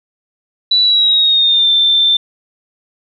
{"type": "tone with pitch glide", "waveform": "sine", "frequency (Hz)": [3952, 3562], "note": ["B7", "A7"], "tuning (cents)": [0, 21], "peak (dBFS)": -8, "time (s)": [0.71, 2.17], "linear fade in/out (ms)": 5, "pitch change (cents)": -179, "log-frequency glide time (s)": [0.82, 1.7], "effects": []}